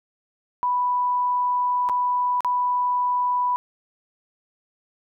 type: tone with dropouts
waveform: sine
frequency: 987.8 Hz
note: B5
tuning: in tune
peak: -19 dBFS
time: 0.63-3.56 s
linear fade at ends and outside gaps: 0 ms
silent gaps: 1.889-1.896 / 2.406-2.447 s
effects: none